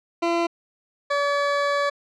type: tone pair in turn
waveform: 20% pulse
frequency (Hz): 339.5 / 571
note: F4 / D5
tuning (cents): -49 / -49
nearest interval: major sixth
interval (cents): 900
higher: second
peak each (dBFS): -15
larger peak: neither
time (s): 0.22-0.47 / 1.1-1.9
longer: second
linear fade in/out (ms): 10
effects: low-pass 4000 Hz 12 dB/octave